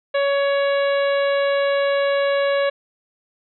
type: harmonic tone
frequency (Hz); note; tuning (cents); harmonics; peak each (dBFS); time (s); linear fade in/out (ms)
560; C#5; +18; 1 / 2 / 3 / 4 / 5 / 6 / 7; -17 / -28 / -27 / -32 / -34 / -37 / -36; 0.14-2.7; 10
effects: none